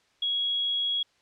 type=tone; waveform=sine; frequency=3322 Hz; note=G#7; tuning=in tune; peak=-24 dBFS; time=0.22-1.03 s; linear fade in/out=5 ms; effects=white hiss -66 dBFS RMS until 1.21 s + low-pass 5000 Hz 12 dB/octave